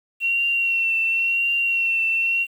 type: tone with vibrato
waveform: sine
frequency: 2727 Hz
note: F7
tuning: 42 cents flat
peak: -18 dBFS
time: 0.2-2.47 s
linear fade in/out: 50 ms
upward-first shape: triangle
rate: 0.94 Hz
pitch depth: 33 cents each way
effects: 8-bit